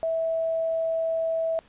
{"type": "tone", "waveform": "sine", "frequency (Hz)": 653, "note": "E5", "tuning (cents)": -17, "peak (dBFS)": -23, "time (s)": [0.03, 1.59], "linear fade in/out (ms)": 0, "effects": ["pink hiss -57 dBFS RMS until 1.68 s", "resampled to 8000 Hz"]}